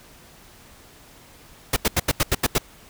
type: noise bursts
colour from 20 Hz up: pink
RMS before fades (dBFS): -19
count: 8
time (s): 1.73-2.583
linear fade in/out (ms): 5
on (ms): 34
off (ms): 83
effects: pink hiss -49 dBFS RMS until 2.89 s